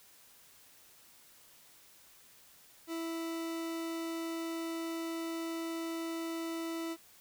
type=tone; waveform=40% pulse; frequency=329.6 Hz; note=E4; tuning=in tune; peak=-35 dBFS; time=2.87-6.97 s; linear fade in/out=50 ms; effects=white hiss -60 dBFS RMS until 7.2 s